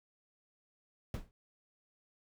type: noise with exponential decay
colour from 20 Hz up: brown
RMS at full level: -32 dBFS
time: 1.14-1.31 s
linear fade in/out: 1 ms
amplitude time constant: 36 ms
effects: none